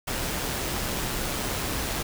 pink noise with amplitude modulation, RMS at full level -28 dBFS, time 0.07-2.03 s, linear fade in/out 10 ms, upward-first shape sine, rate 130 Hz, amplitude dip 30%, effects none

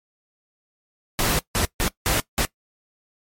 pink noise bursts at uneven times, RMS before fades -21 dBFS, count 5, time 1.19-1.39 / 1.55-1.65 / 1.8-1.88 / 2.06-2.2 / 2.38-2.45 s, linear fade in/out 0 ms, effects noise-tail reverb RT60 0.1 s tail -20 dB re dry + MP3 64 kbps

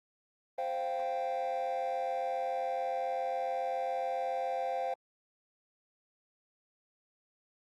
triangle chord, C suspended fourth, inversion none, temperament just, 523.3 / 697.7 / 784.9 Hz, C5 / F5 / G5, 0 / -2 / +2 cents, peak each -33 dBFS, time 0.58-4.94 s, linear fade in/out 5 ms, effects tanh soft clip ceiling -25 dBFS + Opus 24 kbps

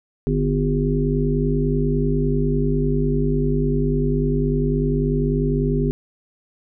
harmonic tone with a mistuned harmonic, 50.1 Hz, G1, 38 cents sharp, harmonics 1 / 3 / 5 / 7 / 8, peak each -23 / -21 / -23 / -30 / -24 dBFS, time 0.27-5.91 s, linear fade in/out 0 ms, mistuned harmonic 1, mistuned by -120 cents, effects none

